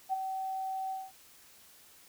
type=tone with ADSR envelope; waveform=sine; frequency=764 Hz; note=G5; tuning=45 cents flat; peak=-26 dBFS; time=0.09-1.12 s; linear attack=40 ms; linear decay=17 ms; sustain=-7 dB; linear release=210 ms; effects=white hiss -58 dBFS RMS until 2.08 s